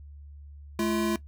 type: tone pair together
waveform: square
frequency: 214.8 / 341 Hz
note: A3 / F4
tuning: -41 / -41 cents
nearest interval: minor sixth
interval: 800 cents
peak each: -28 dBFS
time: 0.79-1.16 s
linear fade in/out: 2 ms
effects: noise-tail reverb RT60 0.1 s tail -17 dB re dry + added 72 Hz sine -43 dBFS peak until 1.27 s